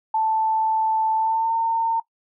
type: tone with pitch glide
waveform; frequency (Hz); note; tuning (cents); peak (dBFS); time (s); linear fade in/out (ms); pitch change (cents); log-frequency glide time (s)
sine; 881 to 909.4; A5 to A#5; +2 to -43; -18; 0.14-2; 5; +55; 1.16-1.54
effects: noise-tail reverb RT60 0.1 s tail -20 dB re dry